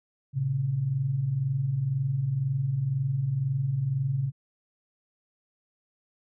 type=tone pair together; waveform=sine; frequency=114.61 / 136.6 Hz; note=A#2 / C#3; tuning=-29 / -25 cents; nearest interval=minor third; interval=304 cents; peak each=-32 / -25 dBFS; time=0.33-4.32 s; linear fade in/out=50 ms; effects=none